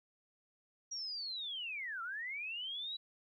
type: linear two-way sweep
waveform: sine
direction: down then up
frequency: 5730 to 1318.5 to 3954 Hz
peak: -39 dBFS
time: 0.91-2.97 s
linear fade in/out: 10 ms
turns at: 2.02 s
effects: 13-bit